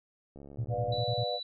click train, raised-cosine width 2 ms, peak -35 dBFS, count 46, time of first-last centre 0.36-0.999 s, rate 70.4 Hz
sine tone bursts, 116.54 Hz, A#2, in tune, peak -29 dBFS, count 7, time 0.58-1.24 s, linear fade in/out 10 ms, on 66 ms, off 33 ms
sine chord, B diminished, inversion none, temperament just, 493.9 / 592.7 / 711.2 Hz, B4 / D5 / F5, 0 / +16 / +31 cents, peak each -35 dBFS, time 0.69-1.4 s, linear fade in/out 50 ms
sine tone, 3951 Hz, B7, in tune, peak -36 dBFS, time 0.92-1.43 s, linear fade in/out 5 ms
effects none

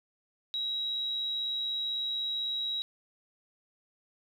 sine tone, 3854 Hz, B7, 43 cents flat, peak -30 dBFS, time 0.54-2.82 s, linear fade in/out 0 ms, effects 10-bit

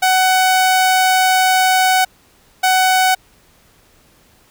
sawtooth tone bursts at uneven times, 748 Hz, F#5, 19 cents sharp, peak -7 dBFS, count 2, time 0.02-2.05 / 2.63-3.15 s, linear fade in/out 10 ms, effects pink hiss -52 dBFS RMS until 4.5 s

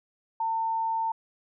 sine tone, 900 Hz, A5, 39 cents sharp, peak -25 dBFS, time 0.4-1.12 s, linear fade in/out 5 ms, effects none

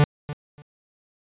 45% pulse tone with echo, 146.83 Hz, D3, in tune, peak -13 dBFS, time 0-0.04 s, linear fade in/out 0 ms, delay 290 ms, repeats 2, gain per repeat -15 dB, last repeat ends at 0.62 s, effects resampled to 8000 Hz

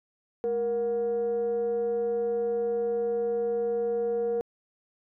sine tone with frequency modulation, 469.9 Hz, A#4, 14 cents sharp, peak -24 dBFS, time 0.44-4.41 s, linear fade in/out 0 ms, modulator 260 Hz, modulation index 0.33, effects tanh soft clip ceiling -20 dBFS

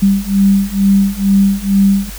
sine beating tone pair, 196 / 198.2 Hz, G3 / G3, 0 / +19 cents, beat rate 2.2 Hz, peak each -12 / -11 dBFS, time 0.02-2.1 s, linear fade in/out 10 ms, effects added 48 Hz sine -27 dBFS peak until 2.18 s + white hiss -32 dBFS RMS until 2.18 s

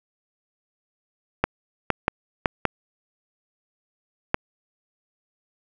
clicks, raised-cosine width 0.5 ms, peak -3 dBFS, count 6, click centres 1.44 / 1.903 / 2.081 / 2.458 / 2.653 / 4.344 s, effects none

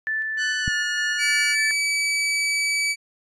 sine tone with tremolo, 1757 Hz, A6, 3 cents flat, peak -22 dBFS, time 0.07-1.71 s, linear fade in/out 0 ms, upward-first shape square, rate 3.3 Hz, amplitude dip 25%
15% pulse tone with pitch glide, 1494 to 1440.6 Hz, F#6 to F#6, +16 to -47 cents, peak -20 dBFS, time 0.37-1.56 s, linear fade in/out 50 ms, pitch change -63 cents, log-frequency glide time 0.61-0.73 s
click, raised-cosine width 5 ms, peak -14 dBFS, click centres 0.679 s
sawtooth tone, 2293 Hz, D7, 42 cents flat, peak -17 dBFS, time 1.18-2.96 s, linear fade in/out 50 ms
effects resampled to 24000 Hz

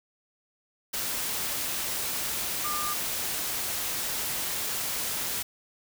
sine tone in noise, 1200 Hz, D6, 37 cents sharp, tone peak -31 dBFS, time 2.64-2.94 s, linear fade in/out 10 ms, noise white, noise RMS -31 dBFS, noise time 0.93-5.43 s, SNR -3 dB, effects none

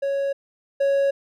triangle tone pair in turn, 554.4 / 554.4 Hz, C#5 / C#5, 0 / 0 cents, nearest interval unison, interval 0 cents, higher neither, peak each -19 / -15 dBFS, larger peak second, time 0.02-0.33 / 0.8-1.11 s, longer neither, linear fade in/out 10 ms, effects none

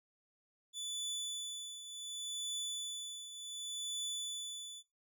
25% pulse tone with tremolo, 3476 Hz, A7, 22 cents flat, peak -33 dBFS, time 0.73-4.83 s, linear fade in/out 50 ms, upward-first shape triangle, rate 0.68 Hz, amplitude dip 70%, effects noise-tail reverb RT60 0.2 s tail -19 dB re dry

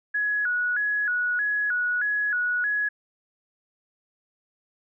sine tone with vibrato, 1568 Hz, G6, in tune, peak -22 dBFS, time 0.14-2.89 s, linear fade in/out 10 ms, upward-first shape square, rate 1.6 Hz, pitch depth 120 cents each way, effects none

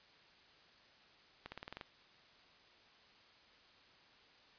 accelerating click train, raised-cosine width 0.3 ms, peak -29 dBFS, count 8, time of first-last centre 1.46-1.812 s, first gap 60 ms, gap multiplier 0.94, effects white hiss -64 dBFS RMS until 4.58 s + resampled to 11025 Hz

